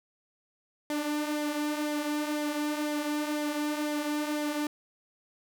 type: tone with flanger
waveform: sawtooth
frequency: 298 Hz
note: D4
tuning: 25 cents sharp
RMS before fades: -31 dBFS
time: 0.9-4.67 s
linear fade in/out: 2 ms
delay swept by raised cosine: 0.72 to 5.32 ms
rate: 2 Hz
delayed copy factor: -0.5
effects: none